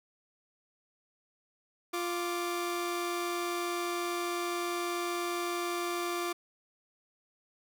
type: tone pair together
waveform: sawtooth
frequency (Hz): 349.2 / 1174.6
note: F4 / D6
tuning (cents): 0 / 0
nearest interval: octave + major sixth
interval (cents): 2100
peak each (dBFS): -29 / -33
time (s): 1.93-6.33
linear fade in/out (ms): 10
effects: none